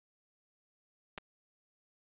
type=clicks; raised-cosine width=0.3 ms; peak=-24 / -29 dBFS; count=2; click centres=1.178 / 1.183 s; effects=resampled to 8000 Hz + 11-bit